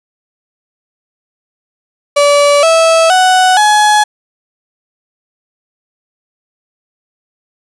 35% pulse tone with pitch steps, 576 / 654.1 / 742.7 / 843.3 Hz, D5 / E5 / F#5 / G#5, -34 / -14 / +6 / +26 cents, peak -4 dBFS, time 2.16-4.04 s, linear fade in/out 10 ms, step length 470 ms, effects resampled to 24000 Hz + 7-bit

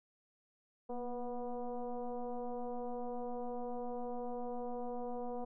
sine tone with frequency modulation, 246.6 Hz, B3, 2 cents flat, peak -37 dBFS, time 0.89-5.45 s, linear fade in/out 10 ms, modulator 243 Hz, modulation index 2.3, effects none

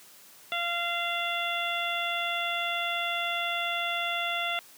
harmonic tone, 690 Hz, F5, 21 cents flat, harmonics 1 / 2 / 3 / 4 / 5, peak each -34 / -34 / -34 / -34 / -34 dBFS, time 0.52-4.59 s, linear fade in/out 0 ms, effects white hiss -53 dBFS RMS until 4.77 s + high-pass 150 Hz 12 dB/octave

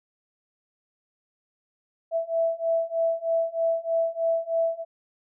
sine beating tone pair, 659.3 / 662.5 Hz, E5 / E5, 0 / +9 cents, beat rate 3.2 Hz, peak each -26 / -25 dBFS, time 2.11-4.85 s, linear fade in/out 50 ms, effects none

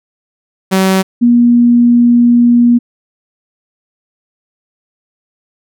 sawtooth / sine tone pair in turn, 190 / 239.4 Hz, F#3 / A#3, +46 / +46 cents, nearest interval major third, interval 400 cents, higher second, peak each -4 dBFS, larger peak neither, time 0.71-1.03 / 1.21-2.79 s, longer second, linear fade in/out 20 ms, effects none

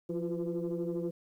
sine tone cluster, 173.6 / 340.5 / 352.9 / 504 Hz, F3 / F4 / F4 / B4, -10 / -44 / +18 / +35 cents, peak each -36 / -35 / -37 / -38 dBFS, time 0.09-1.11 s, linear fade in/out 10 ms, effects tanh soft clip ceiling -25 dBFS + 11-bit

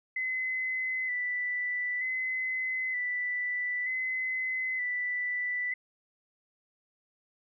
sine tone with vibrato, 2007 Hz, B6, 27 cents sharp, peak -29 dBFS, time 0.16-5.74 s, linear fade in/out 5 ms, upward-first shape square, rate 0.54 Hz, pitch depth 25 cents each way, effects none

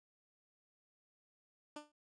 15% pulse tone with exponential decay, 297.8 Hz, D4, 24 cents sharp, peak -36 dBFS, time 1.76-1.92 s, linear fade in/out 5 ms, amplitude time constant 34 ms, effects resampled to 22050 Hz

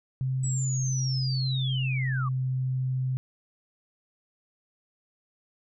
sine tone with pitch glide, 130.81 to 129.53 Hz, C3 to C3, 0 to -17 cents, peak -25 dBFS, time 0.21-3.17 s, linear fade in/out 0 ms, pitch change -17 cents, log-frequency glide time 1.68-2.44 s
sine linear sweep, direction down, 7900 to 1095 Hz, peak -32 dBFS, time 0.43-2.29 s, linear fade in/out 10 ms
effects none

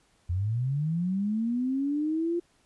sine linear sweep, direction up, 83.4 to 349.2 Hz, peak -25 dBFS, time 0.29-2.4 s, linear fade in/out 10 ms, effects pink hiss -66 dBFS RMS until 2.65 s + resampled to 24000 Hz

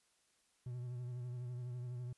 triangle tone with vibrato, 123.2 Hz, B2, 4 cents flat, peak -39 dBFS, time 0.66-2.13 s, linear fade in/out 5 ms, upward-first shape triangle, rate 12 Hz, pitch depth 46 cents each way, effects white hiss -75 dBFS RMS until 2.17 s + resampled to 24000 Hz

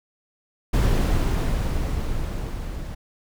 brown noise with level ramp, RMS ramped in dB -17 to -32 dBFS, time 0.73-2.95 s, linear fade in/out 10 ms, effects none

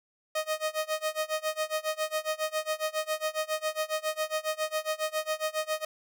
sawtooth tone with tremolo, 623 Hz, D#5, 2 cents sharp, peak -22 dBFS, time 0.35-5.85 s, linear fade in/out 5 ms, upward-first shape sine, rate 7.3 Hz, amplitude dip 95%, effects none

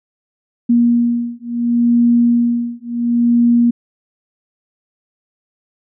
sine beating tone pair, 237.1 / 237.81 Hz, A#3 / A#3, +30 / +35 cents, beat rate 0.71 Hz, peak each -14 dBFS, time 0.69-3.71 s, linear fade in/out 10 ms, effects none

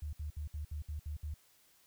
sine tone bursts, 75.1 Hz, D2, 39 cents sharp, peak -37 dBFS, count 8, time 0.02-1.341 s, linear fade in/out 5 ms, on 110 ms, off 63 ms, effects white hiss -67 dBFS RMS until 1.86 s

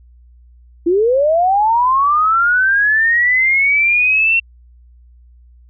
sine linear sweep, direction up, 326.8 to 2730 Hz, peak -10 dBFS, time 0.86-4.4 s, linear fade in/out 10 ms, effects added 60 Hz sine -42 dBFS peak until 5.69 s

